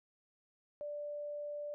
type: tone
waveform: sine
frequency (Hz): 587.3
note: D5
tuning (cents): 0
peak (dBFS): -39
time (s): 0.81-1.74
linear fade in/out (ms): 0
effects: none